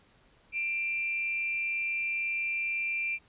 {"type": "tone pair together", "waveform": "sine", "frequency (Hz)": [2366, 2656], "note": ["D7", "E7"], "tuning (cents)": [12, 12], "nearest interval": "major second", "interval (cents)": 200, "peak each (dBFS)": [-29, -39], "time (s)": [0.52, 3.19], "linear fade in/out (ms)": 50, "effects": ["pink hiss -63 dBFS RMS until 3.28 s", "resampled to 8000 Hz"]}